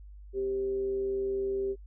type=tone with frequency modulation; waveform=sine; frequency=392 Hz; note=G4; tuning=in tune; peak=-28 dBFS; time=0.33-1.76 s; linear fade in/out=50 ms; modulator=140 Hz; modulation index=0.22; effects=noise-tail reverb RT60 0.1 s tail -26 dB re dry + added 50 Hz sine -45 dBFS peak until 1.86 s